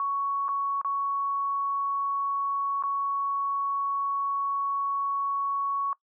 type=tone with dropouts; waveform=sine; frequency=1114 Hz; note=C#6; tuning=8 cents sharp; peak=-25 dBFS; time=0-5.93 s; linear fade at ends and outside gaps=1 ms; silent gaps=0.483-0.489 / 0.814-0.847 / 2.825-2.836 s; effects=noise-tail reverb RT60 0.1 s tail -22 dB re dry